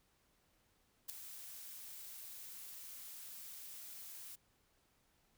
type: noise with ADSR envelope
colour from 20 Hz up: blue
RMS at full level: -40 dBFS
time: 1.08-4.36 s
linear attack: 18 ms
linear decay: 3 ms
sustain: -11 dB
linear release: 14 ms
effects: pink hiss -75 dBFS RMS until 5.37 s